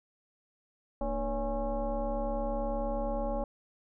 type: tone with frequency modulation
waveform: sine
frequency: 298.4 Hz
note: D4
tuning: 28 cents sharp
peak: -29 dBFS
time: 1.01-3.44 s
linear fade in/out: 2 ms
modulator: 264 Hz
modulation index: 2
effects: none